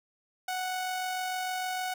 sawtooth tone with amplitude modulation, 740 Hz, F#5, in tune, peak -26 dBFS, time 0.48-1.94 s, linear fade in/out 5 ms, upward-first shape sine, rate 46.6 Hz, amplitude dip 25%, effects none

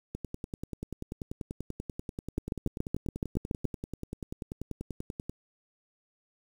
two click trains, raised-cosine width 3 ms, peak -16 / -23 dBFS, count 10 / 54, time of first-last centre 2.38-3.653 / 0.15-5.296 s, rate 7.07 / 10.3 Hz, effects 8-bit

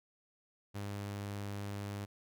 sawtooth tone, 101.2 Hz, G#2, 44 cents flat, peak -35 dBFS, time 0.74-2.06 s, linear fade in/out 20 ms, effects none

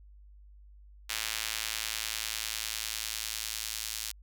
sawtooth tone with high-pass filter sweep, 110 Hz, A2, in tune, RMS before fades -36 dBFS, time 1.09-4.12 s, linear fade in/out 10 ms, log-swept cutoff 2500 to 4500 Hz, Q 0.79, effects added 50 Hz sine -51 dBFS peak until 4.22 s

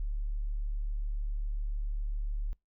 sine tone, 36.38 Hz, D1, 16 cents flat, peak -30 dBFS, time 0-2.53 s, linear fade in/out 0 ms, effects noise-tail reverb RT60 0.2 s tail -26 dB re dry

